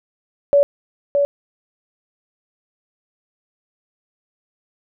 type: tone with echo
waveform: sine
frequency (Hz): 569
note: C#5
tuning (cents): +45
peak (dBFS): -9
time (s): 0.53-0.63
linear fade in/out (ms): 0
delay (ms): 620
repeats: 1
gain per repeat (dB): -4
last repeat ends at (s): 1.25
effects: none